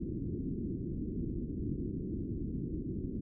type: low-pass noise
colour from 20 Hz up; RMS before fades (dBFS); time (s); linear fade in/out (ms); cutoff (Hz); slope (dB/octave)
white; -37; 0-3.21; 20; 350; 48
effects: none